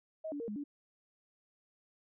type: tone with pitch steps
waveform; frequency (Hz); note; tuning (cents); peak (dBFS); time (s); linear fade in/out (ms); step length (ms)
sine; 634 / 288.6 / 463.9 / 208.8 / 288.5; D#5 / D4 / A#4 / G#3 / D4; +32 / -30 / -8 / +10 / -31; -37; 0.24-0.64; 10; 80
effects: none